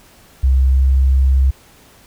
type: tone with pitch glide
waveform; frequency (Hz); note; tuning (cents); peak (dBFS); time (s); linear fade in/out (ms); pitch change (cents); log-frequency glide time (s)
sine; 65.7 to 66.39; C2 to C2; +8 to +26; -9; 0.43-1.51; 10; +18; 0.69-0.81
effects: pink hiss -47 dBFS RMS until 2.06 s